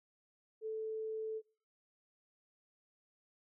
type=tone; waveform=sine; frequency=438.9 Hz; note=A4; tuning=4 cents flat; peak=-37 dBFS; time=0.61-1.42 s; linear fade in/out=50 ms; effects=noise-tail reverb RT60 0.4 s tail -23 dB re dry